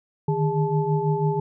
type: tone cluster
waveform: sine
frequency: 149.8 / 155.9 / 408.9 / 871 Hz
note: D3 / D#3 / G#4 / A5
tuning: +35 / +4 / -27 / -18 cents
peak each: -25 / -24 / -25 / -28 dBFS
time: 0.28-1.4 s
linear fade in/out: 5 ms
effects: none